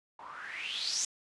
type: noise with low-pass filter sweep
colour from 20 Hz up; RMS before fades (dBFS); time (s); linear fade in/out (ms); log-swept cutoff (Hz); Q
blue; -37; 0.19-1.05; 2; 890 to 6800; 6.7
effects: resampled to 24000 Hz